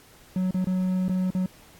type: tone with dropouts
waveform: triangle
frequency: 185 Hz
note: F#3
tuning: in tune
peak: -20 dBFS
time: 0.36-1.46 s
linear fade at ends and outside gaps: 2 ms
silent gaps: 0.509-0.544 / 0.645-0.67 / 1.083-1.094 / 1.305-1.349 s
effects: pink hiss -53 dBFS RMS until 1.79 s + AAC 64 kbps